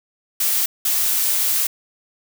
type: noise bursts at uneven times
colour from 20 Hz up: blue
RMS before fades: -19 dBFS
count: 2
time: 0.4-0.66 / 0.85-1.67 s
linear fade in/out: 5 ms
effects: none